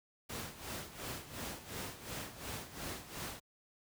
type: noise with tremolo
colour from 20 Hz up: pink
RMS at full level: -41 dBFS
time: 0.29-3.4 s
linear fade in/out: 10 ms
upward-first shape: sine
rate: 2.8 Hz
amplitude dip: 75%
effects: high-pass 60 Hz 12 dB/octave